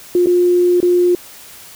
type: tone with dropouts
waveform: sine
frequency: 354.8 Hz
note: F4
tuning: 27 cents sharp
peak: -9 dBFS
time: 0.15-1.15 s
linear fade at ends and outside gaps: 2 ms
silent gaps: 0.26-0.269 / 0.803-0.828 s
effects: white hiss -38 dBFS RMS until 1.75 s